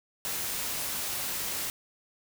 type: noise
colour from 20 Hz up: white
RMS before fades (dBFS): -33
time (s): 0.25-1.7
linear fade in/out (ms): 0
effects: none